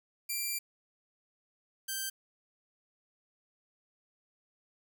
5% pulse tone pair in turn, 2360 / 1564.7 Hz, D7 / G6, +8 / -4 cents, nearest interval perfect fifth, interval 712 cents, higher first, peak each -23 dBFS, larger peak neither, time 0.29-0.59 / 1.88-2.1 s, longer first, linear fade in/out 10 ms, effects none

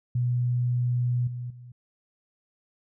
sine tone with level steps, 122.7 Hz, B2, 11 cents flat, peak -22 / -31 / -42 dBFS, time 0.15-1.72 s, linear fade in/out 5 ms, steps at 1.27 / 1.5 s, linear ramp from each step 5 ms, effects none

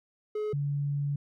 triangle / sine tone pair in turn, 424.5 / 143.02 Hz, G#4 / D3, +38 / -46 cents, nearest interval octave + perfect fifth, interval 1884 cents, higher first, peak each -27 dBFS, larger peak neither, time 0.35-0.53 / 0.53-1.16 s, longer second, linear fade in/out 5 ms, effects none

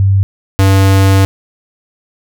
sine / square tone pair in turn, 97.5 / 96.83 Hz, G2 / G2, -9 / -21 cents, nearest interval unison, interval 12 cents, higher first, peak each -6 dBFS, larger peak neither, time 0-0.23 / 0.59-1.25 s, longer second, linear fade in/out 0 ms, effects none

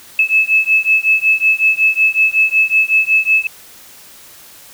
sine beating tone pair, 2600 / 2605.4 Hz, E7 / E7, -24 / -21 cents, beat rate 5.4 Hz, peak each -13 dBFS, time 0.19-3.47 s, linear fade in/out 2 ms, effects white hiss -40 dBFS RMS until 4.73 s

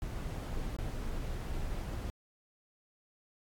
brown noise with dropouts, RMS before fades -37 dBFS, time 0.02-2.1 s, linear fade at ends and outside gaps 0 ms, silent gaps 0.764-0.788 s, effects AAC 64 kbps

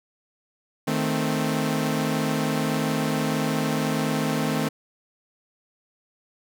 sawtooth chord, A diminished, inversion second, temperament equal, 155.56 / 220 / 261.6 Hz, Eb3 / A3 / C4, 0 / 0 / 0 cents, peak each -23 dBFS, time 0.87-4.69 s, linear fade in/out 10 ms, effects none

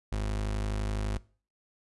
35% pulse tone, 51.91 Hz, G#1, in tune, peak -27 dBFS, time 0.12-1.18 s, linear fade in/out 5 ms, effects noise-tail reverb RT60 0.4 s tail -21 dB re dry + resampled to 24000 Hz

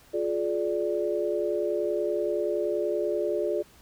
sine chord, D diminished, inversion first, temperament just, 352.4 / 422.9 / 587.3 Hz, F4 / Ab4 / D5, +16 / +31 / 0 cents, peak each -29 dBFS, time 0.13-3.63 s, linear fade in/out 20 ms, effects pink hiss -56 dBFS RMS until 3.81 s

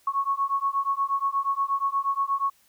sine beating tone pair, 1100 / 1108.4 Hz, C#6 / C#6, -14 / -1 cents, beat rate 8.4 Hz, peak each -26 dBFS, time 0.07-2.5 s, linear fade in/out 5 ms, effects white hiss -62 dBFS RMS until 2.68 s

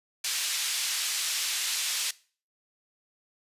pink band-pass noise, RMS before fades -30 dBFS, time 0.24-2.11 s, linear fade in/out 5 ms, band 3000 to 10000 Hz, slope 12 dB/octave, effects noise-tail reverb RT60 0.4 s tail -20 dB re dry + resampled to 32000 Hz

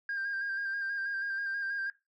sine tone with vibrato, 1600 Hz, G6, 35 cents sharp, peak -30 dBFS, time 0.09-1.9 s, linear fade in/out 2 ms, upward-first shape square, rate 6.2 Hz, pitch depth 26 cents each way, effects noise-tail reverb RT60 0.2 s tail -17 dB re dry + tanh soft clip ceiling -29 dBFS

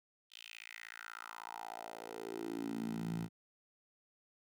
10% pulse tone with high-pass filter sweep, 56.4 Hz, A1, 44 cents sharp, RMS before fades -44 dBFS, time 0.3-3.29 s, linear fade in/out 50 ms, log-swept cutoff 3300 to 140 Hz, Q 4.3, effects none

